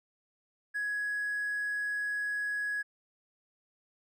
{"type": "tone with hard clipping", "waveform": "triangle", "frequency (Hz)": 1672, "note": "G#6", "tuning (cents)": 11, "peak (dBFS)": -31, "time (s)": [0.74, 2.83], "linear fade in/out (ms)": 20, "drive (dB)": 4, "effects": []}